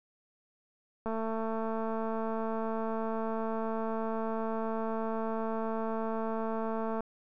click train, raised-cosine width 1 ms, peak -22 dBFS, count 1327, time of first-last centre 1.06-7.006 s, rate 223 Hz, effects none

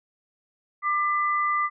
sine tone pair together, 1190.4 / 2002 Hz, D6 / B6, +23 / +23 cents, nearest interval major sixth, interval 900 cents, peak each -22 / -28 dBFS, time 0.82-1.7 s, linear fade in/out 50 ms, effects none

